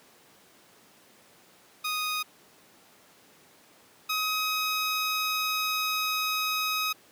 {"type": "tone pair in turn", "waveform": "15% pulse", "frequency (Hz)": [1244.5, 1264.1], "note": ["D#6", "D#6"], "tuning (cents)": [0, 27], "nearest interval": "unison", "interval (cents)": 27, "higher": "second", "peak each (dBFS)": [-22, -20], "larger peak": "second", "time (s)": [[1.84, 2.23], [4.09, 6.93]], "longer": "second", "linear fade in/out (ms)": 10, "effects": ["pink hiss -57 dBFS RMS until 7.11 s", "high-pass 200 Hz 12 dB/octave"]}